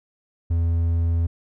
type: tone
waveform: triangle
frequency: 83.8 Hz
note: E2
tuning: 29 cents sharp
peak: -16 dBFS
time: 0.5-1.27 s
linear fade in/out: 10 ms
effects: none